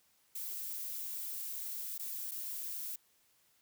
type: noise with dropouts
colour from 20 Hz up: violet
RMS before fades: -41 dBFS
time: 0.35-2.96 s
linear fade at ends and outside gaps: 5 ms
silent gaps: 1.98-1.994 / 2.312-2.316 s
effects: white hiss -71 dBFS RMS until 3.61 s